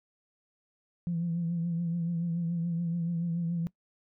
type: tone with vibrato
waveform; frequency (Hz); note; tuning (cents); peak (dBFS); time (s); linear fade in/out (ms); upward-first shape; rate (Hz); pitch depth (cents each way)
sine; 169.6; E3; +50; -27; 1.07-3.67; 0; triangle; 7; 56
effects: noise-tail reverb RT60 0.1 s tail -21 dB re dry + tanh soft clip ceiling -23 dBFS